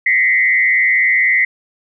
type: tone with frequency modulation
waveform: sine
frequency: 2034 Hz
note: C7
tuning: 50 cents flat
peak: -10 dBFS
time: 0.06-1.45 s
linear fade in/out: 5 ms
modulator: 124 Hz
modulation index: 0.92
effects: none